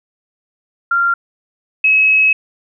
sine tone pair in turn, 1386 / 2567 Hz, F6 / E7, -14 / -47 cents, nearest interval major seventh, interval 1067 cents, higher second, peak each -11 / -8 dBFS, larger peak second, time 0.91-1.14 / 1.84-2.33 s, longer second, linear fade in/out 5 ms, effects none

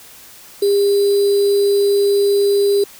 sine tone with sample-and-hold, 402.4 Hz, G4, 45 cents sharp, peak -11 dBFS, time 0.62-2.84 s, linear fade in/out 5 ms, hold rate 4410 Hz, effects white hiss -41 dBFS RMS until 2.99 s

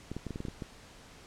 clicks, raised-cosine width 3 ms, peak -24 dBFS, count 9, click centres 0.116 / 0.166 / 0.267 / 0.307 / 0.359 / 0.404 / 0.452 / 0.484 / 0.622 s, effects pink hiss -53 dBFS RMS until 1.26 s + low-pass 8000 Hz 12 dB/octave

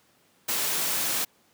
white noise, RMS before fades -27 dBFS, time 0.48-1.25 s, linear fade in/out 10 ms, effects pink hiss -63 dBFS RMS until 1.53 s + high-pass 150 Hz 12 dB/octave

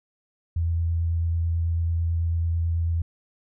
sine tone with vibrato, 83.6 Hz, E2, 25 cents sharp, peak -21 dBFS, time 0.56-3.02 s, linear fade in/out 5 ms, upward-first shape sine, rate 9.1 Hz, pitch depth 12 cents each way, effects none

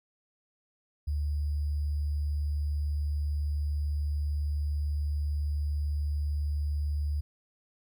sine tone with sample-and-hold, 73.5 Hz, D2, 2 cents sharp, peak -27 dBFS, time 1.07-7.21 s, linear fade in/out 10 ms, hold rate 4900 Hz, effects none

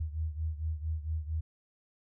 sine beating tone pair, 77.78 / 82.18 Hz, D#2 / E2, 0 / -5 cents, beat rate 4.4 Hz, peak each -33 / -37 dBFS, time 0-1.41 s, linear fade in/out 10 ms, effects none

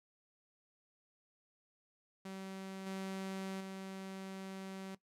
sawtooth tone with level steps, 191.6 Hz, G3, 39 cents flat, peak -40 / -36 / -40 dBFS, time 2.25-4.95 s, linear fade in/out 5 ms, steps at 2.86 / 3.6 s, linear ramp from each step 10 ms, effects noise-tail reverb RT60 0.1 s tail -17 dB re dry + low-pass 11000 Hz 12 dB/octave

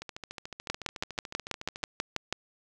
two click trains, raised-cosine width 0.2 ms, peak -12 / -22 dBFS, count 11 / 26, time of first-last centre 0.7-2.326 / 0.02-1.832 s, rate 6.15 / 13.8 Hz, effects none

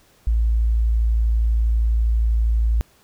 sine tone, 56.2 Hz, A1, 37 cents sharp, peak -15 dBFS, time 0.27-2.81 s, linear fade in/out 0 ms, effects pink hiss -56 dBFS RMS until 3.03 s

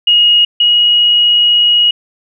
sine tone pair in turn, 2878 / 2896 Hz, F#7 / F#7, -49 / -38 cents, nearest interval unison, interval 11 cents, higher second, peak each -5 / -6 dBFS, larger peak first, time 0.07-0.45 / 0.6-1.91 s, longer second, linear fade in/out 5 ms, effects none

